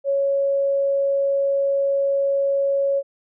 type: tone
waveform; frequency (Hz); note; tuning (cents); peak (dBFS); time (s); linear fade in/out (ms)
sine; 554.4; C#5; 0; -17; 0.04-3.03; 50
effects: none